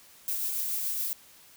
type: noise with tremolo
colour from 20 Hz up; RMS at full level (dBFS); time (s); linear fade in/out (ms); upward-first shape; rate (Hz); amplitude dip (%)
violet; -30; 0.28-1.13; 0; sine; 7.1; 25
effects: white hiss -55 dBFS RMS until 1.56 s